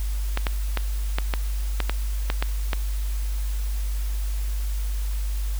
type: clicks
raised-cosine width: 0.3 ms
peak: -8 dBFS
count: 10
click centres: 0.374 / 0.468 / 0.773 / 1.185 / 1.338 / 1.803 / 1.896 / 2.301 / 2.425 / 2.732 s
effects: added 50 Hz sine -23 dBFS peak until 5.59 s + white hiss -42 dBFS RMS until 5.59 s